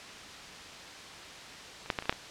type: clicks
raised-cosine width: 0.3 ms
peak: -30 / -11 / -14 / -24 / -25 / -7 / -20 dBFS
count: 7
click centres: 1.86 / 1.902 / 1.988 / 2.024 / 2.056 / 2.095 / 2.126 s
effects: white hiss -45 dBFS RMS until 2.3 s + low-pass 5000 Hz 12 dB/octave